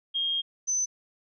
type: tone pair in turn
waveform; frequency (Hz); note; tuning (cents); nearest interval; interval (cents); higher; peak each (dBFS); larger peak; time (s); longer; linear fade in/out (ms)
sine; 3234 / 6089; G#7 / F#8; -47 / +49; major seventh; 1096; second; -25 / -24; second; 0.14-0.42 / 0.67-0.86; first; 20
effects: none